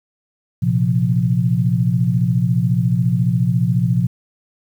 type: chord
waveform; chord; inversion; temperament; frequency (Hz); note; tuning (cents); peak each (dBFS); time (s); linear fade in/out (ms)
sine; Bb suspended second; none; equal; 116.54 / 130.81 / 174.61; Bb2 / C3 / F3; 0 / 0 / 0; -18; 0.62-4.07; 10
effects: 8-bit